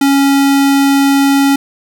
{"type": "tone", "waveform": "square", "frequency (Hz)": 277.2, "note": "C#4", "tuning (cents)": 0, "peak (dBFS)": -8, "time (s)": [0.01, 1.56], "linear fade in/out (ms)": 5, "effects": []}